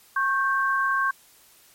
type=tone pair together; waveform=sine; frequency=1093.8 / 1568 Hz; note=C#6 / G6; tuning=-23 / 0 cents; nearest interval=tritone; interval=623 cents; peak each=-23 dBFS; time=0.16-1.11 s; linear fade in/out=5 ms; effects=white hiss -55 dBFS RMS until 1.74 s + MP3 64 kbps